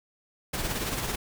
pink noise with tremolo, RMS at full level -29 dBFS, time 0.53-1.16 s, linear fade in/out 10 ms, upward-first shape sine, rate 18 Hz, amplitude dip 45%, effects none

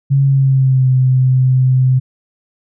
sine tone with pitch glide, 137.7 to 129.22 Hz, C#3 to C3, -11 to -21 cents, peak -8 dBFS, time 0.1-2 s, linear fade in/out 20 ms, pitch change -110 cents, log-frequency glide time 0.24-0.89 s, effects none

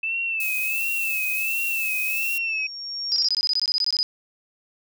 sine tone with vibrato, 2625 Hz, E7, 8 cents flat, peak -23 dBFS, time 0.03-2.67 s, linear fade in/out 5 ms, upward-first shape sine, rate 1.4 Hz, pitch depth 74 cents each way
violet noise, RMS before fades -31 dBFS, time 0.4-2.38 s, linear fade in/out 2 ms
sine tone with exponential growth, 5540 Hz, F8, 15 cents flat, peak -21 dBFS, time 1.48-3.28 s, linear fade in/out 2 ms, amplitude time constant 390 ms
sine tone bursts, 4978 Hz, D#8, in tune, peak -19 dBFS, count 15, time 3.12-4.03 s, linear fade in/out 0 ms, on 42 ms, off 20 ms
effects none

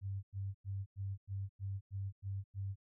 sine tone bursts, 98 Hz, G2, in tune, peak -37 dBFS, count 9, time 0.01-2.758 s, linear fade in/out 50 ms, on 220 ms, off 96 ms, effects none

